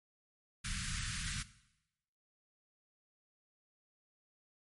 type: band-stop noise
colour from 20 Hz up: pink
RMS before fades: -39 dBFS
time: 0.64-1.43 s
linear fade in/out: 10 ms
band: 200 to 1300 Hz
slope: 48 dB/octave
effects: noise-tail reverb RT60 0.9 s tail -17 dB re dry + MP3 48 kbps